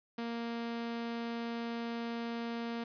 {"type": "tone", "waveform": "sawtooth", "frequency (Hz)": 233.1, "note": "A#3", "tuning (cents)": 0, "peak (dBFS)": -32, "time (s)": [0.18, 2.84], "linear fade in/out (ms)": 5, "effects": ["resampled to 11025 Hz", "10-bit"]}